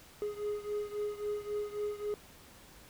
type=beating tone pair; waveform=triangle; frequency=415.3 / 419 Hz; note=G#4 / G#4; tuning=0 / +15 cents; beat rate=3.7 Hz; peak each=-34 / -37 dBFS; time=0.22-2.14 s; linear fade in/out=0 ms; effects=pink hiss -56 dBFS RMS until 2.89 s